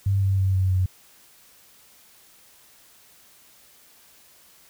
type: tone with pitch steps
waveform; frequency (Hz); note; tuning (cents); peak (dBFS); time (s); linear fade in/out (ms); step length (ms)
sine; 98.3 / 96.83 / 95.39 / 93.97 / 92.57; G2 / G2 / G2 / F#2 / F#2; +5 / -21 / -47 / +27 / +1; -18; 0.06-0.86; 5; 160
effects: white hiss -54 dBFS RMS until 4.69 s